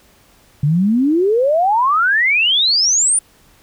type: exponential sweep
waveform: sine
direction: up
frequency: 138.59 to 9590 Hz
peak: -11 dBFS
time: 0.63-3.19 s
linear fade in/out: 5 ms
effects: pink hiss -51 dBFS RMS until 3.62 s